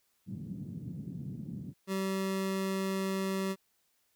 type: band-pass noise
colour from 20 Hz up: white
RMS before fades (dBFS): -41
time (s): 0.26-1.74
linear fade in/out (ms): 50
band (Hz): 120 to 200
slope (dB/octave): 24
type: tone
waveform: 25% pulse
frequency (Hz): 192.1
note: G3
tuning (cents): -35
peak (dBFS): -27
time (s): 1.87-3.56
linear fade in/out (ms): 50
effects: white hiss -74 dBFS RMS until 4.15 s